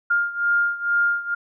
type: beating tone pair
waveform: sine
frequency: 1406 / 1408.2 Hz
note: F6 / F6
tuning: +11 / +14 cents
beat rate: 2.2 Hz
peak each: -20 / -23 dBFS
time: 0.1-1.35 s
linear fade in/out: 10 ms
effects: none